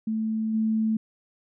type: tone with level steps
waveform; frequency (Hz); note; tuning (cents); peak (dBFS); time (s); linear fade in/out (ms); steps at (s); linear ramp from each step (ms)
sine; 220; A3; 0; -24 / -21; 0.07-0.97; 5; 0.53; 20
effects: none